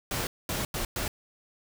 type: noise bursts at uneven times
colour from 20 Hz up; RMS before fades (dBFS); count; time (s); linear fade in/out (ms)
pink; -31; 4; 0.11-0.27 / 0.49-0.65 / 0.74-0.85 / 0.96-1.08; 2
effects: none